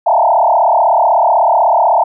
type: tone with frequency modulation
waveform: sine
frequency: 790 Hz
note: G5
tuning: 13 cents sharp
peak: -7 dBFS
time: 0.06-2.04 s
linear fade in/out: 10 ms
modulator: 36.1 Hz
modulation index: 4.1
effects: none